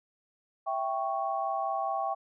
sine chord, C# diminished, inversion first, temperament equal, 659.3 / 784 / 1108.7 Hz, E5 / G5 / C#6, 0 / 0 / 0 cents, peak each -34 / -31 / -34 dBFS, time 0.66-2.15 s, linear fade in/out 20 ms, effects none

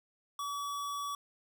square tone, 1140 Hz, C#6, 48 cents sharp, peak -36 dBFS, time 0.39-1.15 s, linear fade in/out 2 ms, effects none

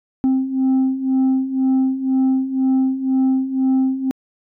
sine beating tone pair, 261.6 / 263.6 Hz, C4 / C4, 0 / +13 cents, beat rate 2 Hz, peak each -18 / -14 dBFS, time 0.24-4.11 s, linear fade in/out 0 ms, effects tanh soft clip ceiling -12 dBFS

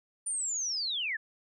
sine linear sweep, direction down, 9270 to 1650 Hz, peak -30 dBFS, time 0.26-1.17 s, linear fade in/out 10 ms, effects none

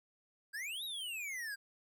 square exponential two-way sweep, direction up then down, 1575 to 3907 to 1575 Hz, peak -40 dBFS, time 0.53-1.56 s, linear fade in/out 20 ms, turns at 0.84 s, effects none

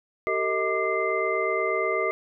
sine tone cluster, 386.3 / 454.6 / 631 / 1189 / 2077 Hz, G4 / A#4 / D#5 / D6 / C7, -25 / -43 / +24 / +21 / -13 cents, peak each -29 dBFS, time 0.27-2.11 s, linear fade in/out 0 ms, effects none

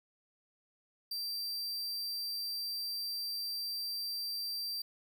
45% pulse tone, 4699 Hz, D8, in tune, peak -35 dBFS, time 1.11-4.82 s, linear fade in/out 5 ms, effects 12-bit

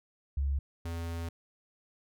sine / square tone pair in turn, 69.3 / 83.89 Hz, C#2 / E2, 0 / +31 cents, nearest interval minor third, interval 331 cents, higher second, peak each -27 / -35 dBFS, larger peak first, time 0.37-0.59 / 0.85-1.29 s, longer second, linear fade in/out 5 ms, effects none

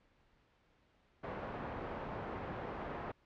white low-pass noise, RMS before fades -43 dBFS, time 1.23-3.12 s, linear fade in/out 10 ms, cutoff 920 Hz, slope 12 dB/octave, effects pink hiss -71 dBFS RMS until 3.25 s + low-pass 3000 Hz 12 dB/octave

